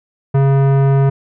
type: tone with tanh clipping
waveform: sine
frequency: 137.1 Hz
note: C#3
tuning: 19 cents flat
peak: -11 dBFS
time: 0.34-1.1 s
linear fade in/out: 10 ms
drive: 17 dB
effects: none